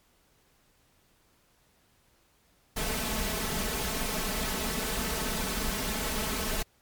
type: noise with comb filter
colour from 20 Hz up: pink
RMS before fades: -31 dBFS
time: 2.76-6.63 s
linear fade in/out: 10 ms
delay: 4.6 ms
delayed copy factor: +0.7
effects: pink hiss -66 dBFS RMS until 6.81 s + MP3 96 kbps